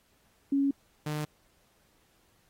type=tone pair in turn; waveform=sine / sawtooth; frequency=277.6 / 151.01 Hz; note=C#4 / D3; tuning=+3 / +49 cents; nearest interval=major seventh; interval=1054 cents; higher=first; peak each=-23 / -27 dBFS; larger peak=first; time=0.52-0.71 / 1.06-1.25 s; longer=neither; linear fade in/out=5 ms; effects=pink hiss -68 dBFS RMS until 2.49 s + AAC 48 kbps